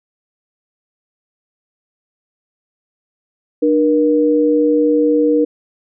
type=tone pair together; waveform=sine; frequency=300 / 476.2 Hz; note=D4 / A#4; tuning=+37 / +37 cents; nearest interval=minor sixth; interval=800 cents; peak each=-13 dBFS; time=3.62-5.45 s; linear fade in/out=10 ms; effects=none